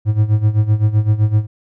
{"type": "tone with tremolo", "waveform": "triangle", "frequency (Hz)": 106.7, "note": "G#2", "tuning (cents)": 47, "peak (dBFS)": -6, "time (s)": [0.05, 1.47], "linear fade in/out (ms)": 50, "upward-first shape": "sine", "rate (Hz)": 7.8, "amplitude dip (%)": 80, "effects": []}